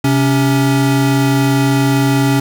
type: tone pair together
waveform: square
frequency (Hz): 132 / 279.3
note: C3 / C#4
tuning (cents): +16 / +13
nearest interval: octave + minor second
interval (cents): 1297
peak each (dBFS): -14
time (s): 0.04-2.4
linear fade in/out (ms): 5
effects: none